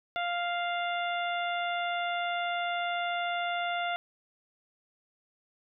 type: harmonic tone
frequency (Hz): 698.5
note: F5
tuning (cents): 0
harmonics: 1 / 2 / 3 / 4 / 5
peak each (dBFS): -31 / -35 / -38 / -41 / -41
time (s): 0.16-3.96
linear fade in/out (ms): 0
effects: none